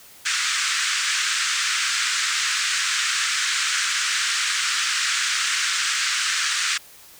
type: band-pass noise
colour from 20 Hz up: pink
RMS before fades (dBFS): -23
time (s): 0.25-6.78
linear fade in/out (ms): 10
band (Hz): 1300 to 8400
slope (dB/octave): 48
effects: white hiss -47 dBFS RMS until 7.19 s